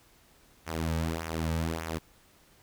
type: tone with flanger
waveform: sawtooth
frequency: 81.3 Hz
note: E2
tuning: 23 cents flat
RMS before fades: -32 dBFS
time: 0.66-1.99 s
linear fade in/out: 20 ms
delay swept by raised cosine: 0.22 to 2.92 ms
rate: 1.7 Hz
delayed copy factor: -0.7
effects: pink hiss -61 dBFS RMS until 2.62 s